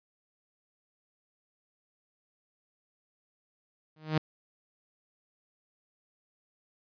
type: tone with exponential growth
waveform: sawtooth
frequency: 155.56 Hz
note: D#3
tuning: in tune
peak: -18 dBFS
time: 3.96-4.18 s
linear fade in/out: 5 ms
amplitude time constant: 46 ms
effects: resampled to 11025 Hz